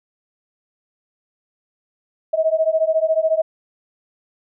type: beating tone pair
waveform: sine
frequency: 632 / 646 Hz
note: D#5 / E5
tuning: +27 / -35 cents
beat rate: 14 Hz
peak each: -18 dBFS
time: 2.33-3.42 s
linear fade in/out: 10 ms
effects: none